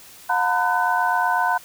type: tone cluster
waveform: sine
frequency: 720 / 914 / 1002 / 1504 Hz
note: F#5 / A#5 / B5 / F#6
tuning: -47 / -34 / +25 / +28 cents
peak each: -23 dBFS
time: 0.29-1.58 s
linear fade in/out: 10 ms
effects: white hiss -45 dBFS RMS until 1.64 s